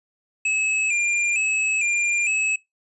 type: tone with vibrato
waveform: square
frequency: 2489 Hz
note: D#7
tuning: in tune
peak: -20 dBFS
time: 0.45-2.56 s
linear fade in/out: 5 ms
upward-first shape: square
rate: 1.1 Hz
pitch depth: 66 cents each way
effects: noise-tail reverb RT60 0.2 s tail -25 dB re dry + resampled to 24000 Hz